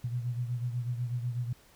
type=beating tone pair; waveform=sine; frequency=120.5 / 128.6 Hz; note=B2 / C3; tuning=-42 / -30 cents; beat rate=8.1 Hz; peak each=-31 / -38 dBFS; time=0.04-1.53 s; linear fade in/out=5 ms; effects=pink hiss -60 dBFS RMS until 1.75 s